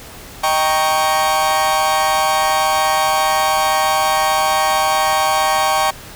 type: chord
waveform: 40% pulse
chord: Eb dominant seventh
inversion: none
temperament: equal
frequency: 622.3 / 784 / 932.3 / 1108.7 Hz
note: Eb5 / G5 / Bb5 / Db6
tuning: 0 / 0 / 0 / 0 cents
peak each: -21 / -16 / -21 / -18 dBFS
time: 0.43-5.91 s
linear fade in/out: 10 ms
effects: pink hiss -36 dBFS RMS until 6.15 s